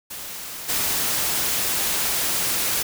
white noise with level steps, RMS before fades -34 / -23 dBFS, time 0.1-2.83 s, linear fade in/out 10 ms, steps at 0.68 s, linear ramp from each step 20 ms, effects none

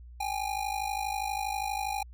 square ring-modulated tone, 810 Hz, G#5, 43 cents flat, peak -28 dBFS, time 0.2-2.03 s, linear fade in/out 5 ms, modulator 26.2 Hz, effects added 60 Hz sine -45 dBFS peak until 2.13 s

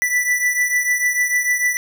square beating tone pair, 1973 / 1979.7 Hz, B6 / B6, -2 / +4 cents, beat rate 6.7 Hz, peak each -18 / -23 dBFS, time 0.02-1.77 s, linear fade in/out 0 ms, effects none

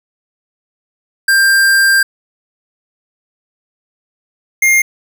square tone pair in turn, 1588 / 2120 Hz, G6 / C7, +22 / +22 cents, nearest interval perfect fourth, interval 500 cents, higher second, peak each -8 dBFS, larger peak neither, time 1.28-2.03 / 4.62-4.82 s, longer first, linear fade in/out 5 ms, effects none

